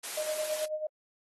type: noise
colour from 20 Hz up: white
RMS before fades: -38 dBFS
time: 0.03-0.66 s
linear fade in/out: 10 ms
type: tone with tremolo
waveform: sine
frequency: 616 Hz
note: D#5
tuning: 17 cents flat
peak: -28 dBFS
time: 0.17-0.87 s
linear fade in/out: 5 ms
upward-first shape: sine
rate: 9.2 Hz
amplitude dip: 70%
effects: high-pass 400 Hz 12 dB/octave + AAC 32 kbps